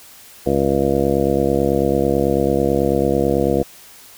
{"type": "harmonic tone", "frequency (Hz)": 69.1, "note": "C#2", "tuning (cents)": -5, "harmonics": [1, 2, 3, 4, 5, 6, 7, 8, 9, 10], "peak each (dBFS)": [-27, -25, -23, -23, -21, -27, -19, -28, -26, -27], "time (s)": [0.46, 3.63], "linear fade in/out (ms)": 5, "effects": ["white hiss -43 dBFS RMS until 4.17 s"]}